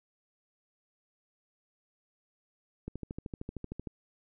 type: click train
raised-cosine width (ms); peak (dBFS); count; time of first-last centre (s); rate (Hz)
3; -25; 14; 2.88-3.872; 13.1
effects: none